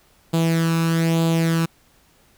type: tone with flanger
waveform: sawtooth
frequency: 164.81 Hz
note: E3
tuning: in tune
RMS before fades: -19 dBFS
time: 0.33-1.66 s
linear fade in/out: 10 ms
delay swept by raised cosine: 0.26 to 0.78 ms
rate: 1.1 Hz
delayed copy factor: +0.6
effects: pink hiss -57 dBFS RMS until 2.37 s